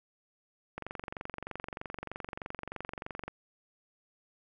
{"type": "click train", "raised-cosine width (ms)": 0.5, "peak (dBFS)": -23, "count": 59, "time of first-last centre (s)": [0.78, 3.28], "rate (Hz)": 23.2, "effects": []}